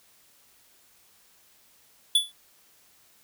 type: tone with exponential decay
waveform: square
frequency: 3443 Hz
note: A7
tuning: 38 cents flat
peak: -15 dBFS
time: 2.15-2.32 s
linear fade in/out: 5 ms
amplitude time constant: 36 ms
effects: white hiss -60 dBFS RMS until 3.23 s